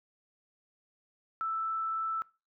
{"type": "tone with frequency modulation", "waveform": "sine", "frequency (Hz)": 1321, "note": "E6", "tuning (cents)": 3, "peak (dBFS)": -30, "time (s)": [1.41, 2.22], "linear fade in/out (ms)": 0, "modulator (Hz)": 23.1, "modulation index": 0.25, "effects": ["noise-tail reverb RT60 0.3 s tail -22 dB re dry"]}